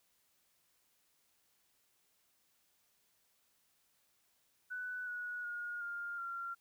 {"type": "tone with pitch steps", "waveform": "sine", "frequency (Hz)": [1491, 1462, 1433.6, 1405.7, 1378.4], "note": ["F#6", "F#6", "F6", "F6", "F6"], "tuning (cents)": [13, -21, 45, 11, -23], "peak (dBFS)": -39, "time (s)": [4.7, 6.55], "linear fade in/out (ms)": 20, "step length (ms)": 370, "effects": ["white hiss -75 dBFS RMS until 6.6 s"]}